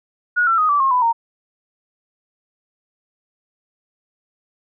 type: tone with pitch steps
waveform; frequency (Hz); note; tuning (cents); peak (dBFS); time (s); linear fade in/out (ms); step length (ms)
sine; 1451 / 1346 / 1248.7 / 1158.3 / 1074.5 / 996.8 / 924.7; F#6 / E6 / D#6 / D6 / C6 / B5 / A#5; -34 / +36 / +6 / -24 / +46 / +16 / -14; -13; 0.36-1.13; 20; 110
effects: none